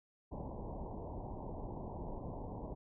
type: low-pass noise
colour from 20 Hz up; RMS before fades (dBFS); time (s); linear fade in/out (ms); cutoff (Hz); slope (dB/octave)
pink; -44; 0.31-2.75; 20; 1000; 96
effects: none